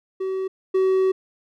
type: tone pair in turn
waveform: triangle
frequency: 380 / 378.5 Hz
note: F#4 / F#4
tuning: +46 / +39 cents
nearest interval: unison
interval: 7 cents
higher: first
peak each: -21 / -14 dBFS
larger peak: second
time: 0.2-0.48 / 0.74-1.12 s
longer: second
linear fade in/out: 10 ms
effects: none